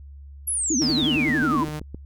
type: exponential sweep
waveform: sine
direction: down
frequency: 11500 to 961 Hz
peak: -22 dBFS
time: 0.47-1.64 s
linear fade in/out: 10 ms
type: tone with vibrato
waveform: sine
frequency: 277.2 Hz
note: C#4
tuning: in tune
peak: -21 dBFS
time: 0.7-1.65 s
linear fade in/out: 5 ms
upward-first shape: sine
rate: 11 Hz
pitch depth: 290 cents each way
type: tone with tremolo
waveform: sawtooth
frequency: 151.9 Hz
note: D#3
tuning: 41 cents flat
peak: -24 dBFS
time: 0.81-1.8 s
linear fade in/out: 10 ms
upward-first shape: triangle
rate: 13 Hz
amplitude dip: 25%
type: click train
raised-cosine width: 3 ms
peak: -22 dBFS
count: 9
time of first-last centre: 0.9-1.946 s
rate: 7.65 Hz
effects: added 70 Hz sine -39 dBFS peak until 2.05 s